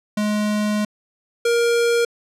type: tone pair in turn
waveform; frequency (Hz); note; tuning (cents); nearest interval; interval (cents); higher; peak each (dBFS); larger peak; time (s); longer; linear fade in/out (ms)
square; 210.2 / 470.3; G#3 / A#4; +21 / +15; octave + major second; 1394; second; -19 / -16; second; 0.17-0.85 / 1.45-2.05; first; 5
effects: low-pass 11000 Hz 12 dB/octave